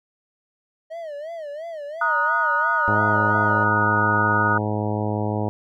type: tone with vibrato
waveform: triangle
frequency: 623 Hz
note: D#5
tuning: 2 cents sharp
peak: -28 dBFS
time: 0.9-3.65 s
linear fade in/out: 20 ms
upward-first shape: sine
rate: 2.9 Hz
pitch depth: 150 cents each way
type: chord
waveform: sine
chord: D# minor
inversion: second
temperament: equal with one note detuned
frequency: 932.3 / 1244.5 / 1461.3 Hz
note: A#5 / D#6 / F#6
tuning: 0 / 0 / -22 cents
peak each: -24 / -22 / -21 dBFS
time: 2.01-4.58 s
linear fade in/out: 5 ms
type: harmonic tone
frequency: 105.7 Hz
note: G#2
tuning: 31 cents sharp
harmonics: 1 / 2 / 3 / 4 / 5 / 6 / 7 / 8 / 9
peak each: -25 / -28 / -30 / -31 / -32 / -33 / -33 / -34 / -35 dBFS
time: 2.88-5.49 s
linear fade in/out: 0 ms
effects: none